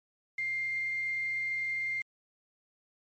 sine tone with quantisation, 2106 Hz, C7, 11 cents sharp, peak -30 dBFS, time 0.38-2.02 s, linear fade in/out 5 ms, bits 8, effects low-pass 8000 Hz 12 dB/octave + MP3 32 kbps

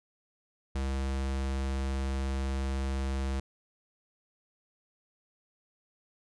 square tone, 67.1 Hz, C2, 44 cents sharp, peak -30 dBFS, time 0.75-3.4 s, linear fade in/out 5 ms, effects resampled to 22050 Hz

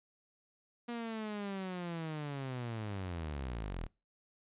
sawtooth linear sweep, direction down, 240 to 36.71 Hz, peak -34 dBFS, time 0.88-3.87 s, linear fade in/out 10 ms, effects noise-tail reverb RT60 0.3 s tail -24 dB re dry + resampled to 8000 Hz

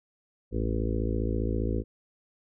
harmonic tone, 55 Hz, A1, in tune, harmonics 1 / 2 / 4 / 5 / 6 / 7 / 8 / 9, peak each -29 / -32 / -35 / -36 / -37 / -37 / -38 / -39 dBFS, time 0.51-1.84 s, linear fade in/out 50 ms, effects none

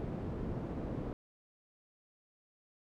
white low-pass noise, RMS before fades -39 dBFS, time 0-1.13 s, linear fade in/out 0 ms, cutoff 320 Hz, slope 12 dB/octave, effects none

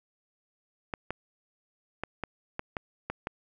clicks, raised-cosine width 0.5 ms, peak -17 dBFS, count 8, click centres 0.938 / 1.106 / 2.036 / 2.237 / 2.594 / 2.768 / 3.1 / 3.271 s, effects none

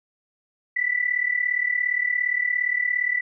sine tone with amplitude modulation, 1975.5 Hz, B6, in tune, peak -17 dBFS, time 0.76-3.21 s, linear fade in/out 10 ms, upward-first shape sine, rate 37.3 Hz, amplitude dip 80%, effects none

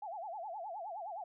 sine tone with vibrato, 760 Hz, F#5, 46 cents sharp, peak -40 dBFS, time 0.02-1.24 s, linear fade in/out 5 ms, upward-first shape sine, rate 9.6 Hz, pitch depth 240 cents each way, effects none

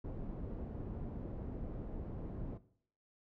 pink low-pass noise, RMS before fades -43 dBFS, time 0.04-2.58 s, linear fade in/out 10 ms, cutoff 420 Hz, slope 12 dB/octave, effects noise-tail reverb RT60 0.6 s tail -17 dB re dry

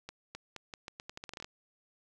accelerating click train, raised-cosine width 0.2 ms, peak -25 dBFS, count 15, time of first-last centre 0.09-1.445 s, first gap 260 ms, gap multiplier 0.82, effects none

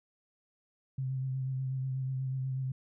sine tone with vibrato, 131.6 Hz, C3, 10 cents sharp, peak -31 dBFS, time 0.98-2.72 s, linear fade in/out 5 ms, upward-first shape sine, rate 8.2 Hz, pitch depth 25 cents each way, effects none

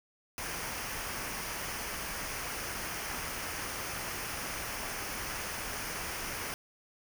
pink noise with comb filter, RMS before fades -38 dBFS, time 0.38-6.54 s, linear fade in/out 0 ms, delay 0.26 ms, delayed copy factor -0.55, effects none

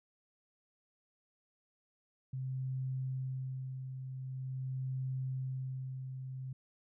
sine tone with tremolo, 130.81 Hz, C3, in tune, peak -34 dBFS, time 2.33-6.53 s, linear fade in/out 5 ms, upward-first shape sine, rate 0.45 Hz, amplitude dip 50%, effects none

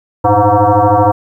sine tone with frequency modulation, 110 Hz, A2, in tune, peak -6 dBFS, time 0.24-1.12 s, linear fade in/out 10 ms, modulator 207 Hz, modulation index 4.6, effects 8-bit

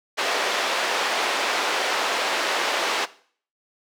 pink band-pass noise, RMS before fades -24 dBFS, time 0.17-3.06 s, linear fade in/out 20 ms, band 510 to 4400 Hz, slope 12 dB/octave, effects noise-tail reverb RT60 0.5 s tail -18 dB re dry + high-pass 300 Hz 12 dB/octave

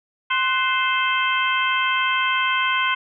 harmonic tone with a mistuned harmonic, 523.3 Hz, C5, in tune, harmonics 2 / 3 / 4 / 5 / 6, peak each -22 / -24 / -25 / -26 / -27 dBFS, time 0.3-2.95 s, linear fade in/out 10 ms, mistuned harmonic 3, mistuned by -80 cents, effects none

